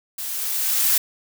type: noise with level ramp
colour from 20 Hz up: blue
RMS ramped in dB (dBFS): -30 to -17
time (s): 0.18-0.98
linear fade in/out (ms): 5
effects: none